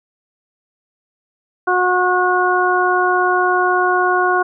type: harmonic tone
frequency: 363.5 Hz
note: F#4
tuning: 31 cents flat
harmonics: 1 / 2 / 3 / 4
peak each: -18 / -18 / -18 / -18 dBFS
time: 1.67-4.43 s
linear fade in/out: 10 ms
effects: none